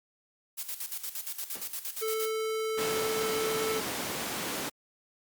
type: noise with tremolo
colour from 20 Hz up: blue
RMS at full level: -35 dBFS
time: 0.57-2.31 s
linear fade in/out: 20 ms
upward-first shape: square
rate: 8.6 Hz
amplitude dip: 70%
type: noise with exponential decay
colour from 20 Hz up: pink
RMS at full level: -41 dBFS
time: 1.55-1.82 s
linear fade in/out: 2 ms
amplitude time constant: 58 ms
type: tone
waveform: square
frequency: 439.9 Hz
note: A4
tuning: in tune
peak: -30 dBFS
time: 2.01-3.81 s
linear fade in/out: 20 ms
type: noise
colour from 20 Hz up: pink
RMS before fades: -33 dBFS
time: 2.77-4.7 s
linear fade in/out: 20 ms
effects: high-pass 200 Hz 12 dB/octave + Opus 48 kbps